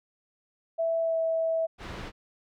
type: tone with pitch glide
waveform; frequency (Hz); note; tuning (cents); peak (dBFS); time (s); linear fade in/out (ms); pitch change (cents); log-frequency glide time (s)
sine; 659.3 to 652.1; E5 to E5; 0 to -19; -24; 0.78-1.67; 20; -19; 1.01-1.18
type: low-pass noise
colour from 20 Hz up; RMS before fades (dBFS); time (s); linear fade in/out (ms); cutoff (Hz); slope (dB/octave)
pink; -39; 1.78-2.12; 50; 3200; 12
effects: none